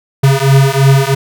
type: beating tone pair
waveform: square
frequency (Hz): 134.8 / 137.8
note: C#3 / C#3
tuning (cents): -48 / -10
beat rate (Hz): 3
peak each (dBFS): -10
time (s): 0.23-1.15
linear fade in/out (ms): 10
effects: none